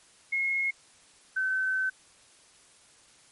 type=tone pair in turn; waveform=sine; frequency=2163 / 1529.5 Hz; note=C#7 / G6; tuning=-43 / -43 cents; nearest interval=tritone; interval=600 cents; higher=first; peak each=-25 dBFS; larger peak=neither; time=0.32-0.71 / 1.36-1.9 s; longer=second; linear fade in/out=10 ms; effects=white hiss -58 dBFS RMS until 3.31 s + MP3 48 kbps